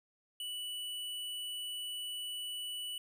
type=tone; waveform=square; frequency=2960 Hz; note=F#7; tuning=in tune; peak=-39 dBFS; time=0.4-2.98 s; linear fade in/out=2 ms; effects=none